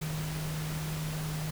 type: tone in noise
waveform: sine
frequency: 155.1 Hz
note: D#3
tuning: 5 cents flat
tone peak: -33 dBFS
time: 0.01-1.51 s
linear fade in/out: 10 ms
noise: pink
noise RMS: -40 dBFS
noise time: 0.01-1.51 s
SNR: +4 dB
effects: none